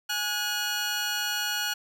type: tone pair together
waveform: 15% pulse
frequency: 830.6 / 1451.3 Hz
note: G#5 / F#6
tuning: 0 / -34 cents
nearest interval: minor seventh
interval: 966 cents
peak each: -28 / -21 dBFS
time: 0.09-1.74 s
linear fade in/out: 10 ms
effects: none